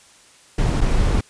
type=noise with dropouts; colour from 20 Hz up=brown; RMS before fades=-17 dBFS; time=0.58-1.21 s; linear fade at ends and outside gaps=5 ms; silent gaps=0.808-0.813 s; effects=white hiss -50 dBFS RMS until 1.29 s + resampled to 22050 Hz